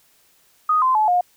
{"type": "tone with pitch steps", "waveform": "sine", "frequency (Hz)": [1244.5, 1034.5, 859.9, 714.8], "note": ["D#6", "C6", "A5", "F5"], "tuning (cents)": [0, -20, -40, 40], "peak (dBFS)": -14, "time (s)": [0.69, 1.21], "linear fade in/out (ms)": 5, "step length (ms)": 130, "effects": ["white hiss -58 dBFS RMS until 1.36 s"]}